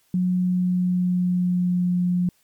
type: tone with pitch glide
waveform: sine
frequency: 181.6 to 178.38 Hz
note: F#3 to F3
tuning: -32 to +37 cents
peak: -18 dBFS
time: 0.14-2.29 s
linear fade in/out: 2 ms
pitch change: -31 cents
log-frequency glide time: 0.3-1.95 s
effects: white hiss -63 dBFS RMS until 2.43 s + MP3 96 kbps